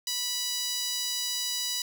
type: tone with high-pass filter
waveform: sawtooth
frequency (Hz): 983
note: B5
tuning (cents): -8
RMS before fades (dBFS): -31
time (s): 0.07-1.82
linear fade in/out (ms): 2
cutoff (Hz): 4400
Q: 2
effects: none